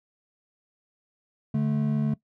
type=tone pair together; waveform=triangle; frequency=145.16 / 217.5 Hz; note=D3 / A3; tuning=-20 / -20 cents; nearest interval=perfect fifth; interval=700 cents; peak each=-23 dBFS; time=1.54-2.14 s; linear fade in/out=5 ms; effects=noise-tail reverb RT60 0.1 s tail -19 dB re dry